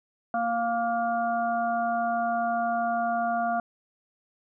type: harmonic tone with a mistuned harmonic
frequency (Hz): 233.1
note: A#3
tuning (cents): 0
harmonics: 1 / 3 / 5 / 6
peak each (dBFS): -33 / -25 / -35 / -34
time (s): 0.34-3.6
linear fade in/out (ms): 2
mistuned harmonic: 6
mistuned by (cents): +20
effects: none